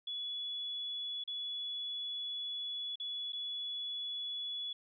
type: tone with dropouts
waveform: sine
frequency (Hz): 3407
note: G#7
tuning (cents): +44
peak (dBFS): -37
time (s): 0.07-4.73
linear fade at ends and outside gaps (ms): 5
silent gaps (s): 1.239-1.276 / 2.957-2.999 / 3.323-3.33
effects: none